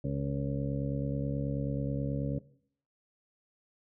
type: harmonic tone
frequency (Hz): 69.3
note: C#2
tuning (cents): 0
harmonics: 1 / 2 / 3 / 4 / 6 / 7 / 8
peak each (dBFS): -41 / -32 / -39 / -37 / -48 / -43 / -41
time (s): 0.04-2.39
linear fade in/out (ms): 5
effects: noise-tail reverb RT60 0.6 s tail -18 dB re dry